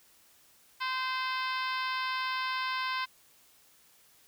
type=harmonic tone; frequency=517 Hz; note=C5; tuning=21 cents flat; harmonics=2 / 3 / 4 / 5 / 6 / 7 / 8 / 9 / 10; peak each=-33 / -37 / -39 / -41 / -43 / -44 / -45 / -46 / -47 dBFS; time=0.8-3.06 s; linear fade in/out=20 ms; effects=white hiss -62 dBFS RMS until 4.27 s